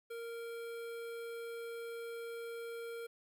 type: tone with notch filter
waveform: square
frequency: 464.4 Hz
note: A#4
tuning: 7 cents flat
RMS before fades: -44 dBFS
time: 0.1-3.07 s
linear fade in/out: 10 ms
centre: 6000 Hz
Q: 1.1
effects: 12-bit